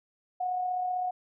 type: tone with amplitude modulation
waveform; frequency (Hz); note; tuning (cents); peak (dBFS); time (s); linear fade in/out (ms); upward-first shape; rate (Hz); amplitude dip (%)
sine; 730; F#5; -24; -26; 0.4-1.11; 10; sine; 35.7; 35
effects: none